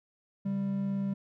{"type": "tone pair together", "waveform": "triangle", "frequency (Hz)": [139.2, 196.86], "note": ["C#3", "G3"], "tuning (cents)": [8, 8], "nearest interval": "tritone", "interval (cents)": 600, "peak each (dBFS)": [-37, -27], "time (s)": [0.45, 1.14], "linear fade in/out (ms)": 10, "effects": []}